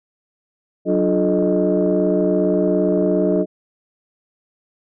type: tone cluster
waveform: sine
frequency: 184.5 / 294 / 351.4 / 431.4 / 619 Hz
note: F#3 / D4 / F4 / A4 / D#5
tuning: -5 / +2 / +11 / -34 / -9 cents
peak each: -20 dBFS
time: 0.85-3.46 s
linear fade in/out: 50 ms
effects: tanh soft clip ceiling -7 dBFS